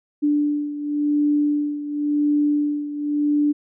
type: beating tone pair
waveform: sine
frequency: 293.7 / 294.63 Hz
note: D4 / D4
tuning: 0 / +6 cents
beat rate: 0.93 Hz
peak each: -19 / -24 dBFS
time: 0.22-3.53 s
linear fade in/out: 20 ms
effects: none